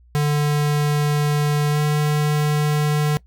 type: tone with pitch glide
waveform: square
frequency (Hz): 147.7 to 149.5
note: D3 to D3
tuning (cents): +10 to +31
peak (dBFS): -17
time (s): 0.15-3.17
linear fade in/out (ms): 0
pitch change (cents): +21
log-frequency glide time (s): 1.7-1.79
effects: noise-tail reverb RT60 0.1 s tail -21 dB re dry + added 60 Hz sine -48 dBFS peak until 3.26 s